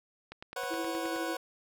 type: click train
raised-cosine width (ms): 0.3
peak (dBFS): -27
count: 9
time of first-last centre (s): 0.32-1.161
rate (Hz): 9.51
type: chord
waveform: 25% pulse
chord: B suspended second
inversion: none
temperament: equal with one note detuned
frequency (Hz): 493.9 / 544.8 / 740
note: B4 / C#5 / F#5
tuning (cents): 0 / -30 / 0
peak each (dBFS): -35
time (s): 0.56-1.37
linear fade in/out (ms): 5
type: tone with tremolo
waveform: sine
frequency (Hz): 331.6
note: E4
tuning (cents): +10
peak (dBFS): -33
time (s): 0.7-1.36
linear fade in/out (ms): 20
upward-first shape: sine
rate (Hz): 12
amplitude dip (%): 50
effects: none